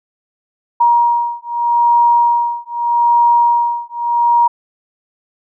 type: beating tone pair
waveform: sine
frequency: 947 / 947.81 Hz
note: A#5 / A#5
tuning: +27 / +29 cents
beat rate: 0.81 Hz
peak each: -13 dBFS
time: 0.8-4.48 s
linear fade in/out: 10 ms
effects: none